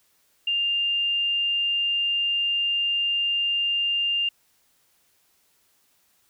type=tone; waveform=sine; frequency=2800 Hz; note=F7; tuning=4 cents sharp; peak=-21 dBFS; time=0.47-4.29 s; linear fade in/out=5 ms; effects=white hiss -65 dBFS RMS until 6.29 s